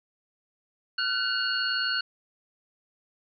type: tone cluster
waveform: sine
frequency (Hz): 1390 / 1509 / 2839 / 4368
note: F6 / F#6 / F7 / C#8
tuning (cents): -9 / +34 / +28 / -26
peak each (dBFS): -33 / -29 / -33 / -29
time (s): 0.98-2.01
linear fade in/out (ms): 5
effects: none